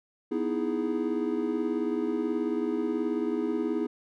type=chord; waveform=triangle; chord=E major seventh; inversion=second; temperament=equal; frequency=246.9 / 311.1 / 329.6 / 415.3 Hz; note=B3 / D#4 / E4 / G#4; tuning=0 / 0 / 0 / 0 cents; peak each=-30 dBFS; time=0.31-3.87 s; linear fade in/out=10 ms; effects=none